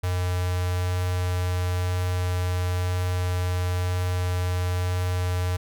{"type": "tone with notch filter", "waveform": "square", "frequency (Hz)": 90.1, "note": "F#2", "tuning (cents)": -45, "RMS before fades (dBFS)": -25, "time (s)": [0.03, 5.57], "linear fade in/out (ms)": 10, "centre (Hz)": 250, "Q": 1.4, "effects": []}